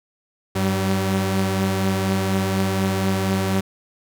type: tone pair together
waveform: sawtooth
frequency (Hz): 97.67 / 191.2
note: G2 / G3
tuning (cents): -6 / -43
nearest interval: octave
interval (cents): 1163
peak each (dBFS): -19 / -17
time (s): 0.55-3.61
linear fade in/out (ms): 10
effects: none